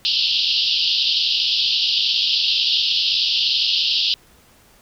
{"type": "band-pass noise", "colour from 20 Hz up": "pink", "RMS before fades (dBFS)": -19, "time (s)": [0.05, 4.14], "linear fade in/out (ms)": 0, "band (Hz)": [2800, 5100], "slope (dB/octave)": 96, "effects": ["pink hiss -52 dBFS RMS until 4.81 s"]}